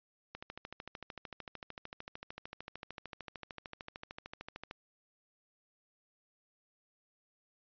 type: click train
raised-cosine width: 0.3 ms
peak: -27 dBFS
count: 59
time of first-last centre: 0.35-4.711 s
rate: 13.3 Hz
effects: resampled to 11025 Hz